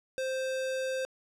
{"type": "tone", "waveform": "square", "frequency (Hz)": 523.3, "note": "C5", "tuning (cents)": 0, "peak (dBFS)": -31, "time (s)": [0.18, 1.05], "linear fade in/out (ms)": 0, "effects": ["low-pass 9000 Hz 12 dB/octave"]}